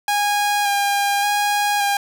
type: tone with vibrato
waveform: sawtooth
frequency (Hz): 814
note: G#5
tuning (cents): -35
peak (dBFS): -13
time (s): 0.08-1.97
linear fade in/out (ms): 2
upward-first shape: square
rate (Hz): 0.87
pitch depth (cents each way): 17
effects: none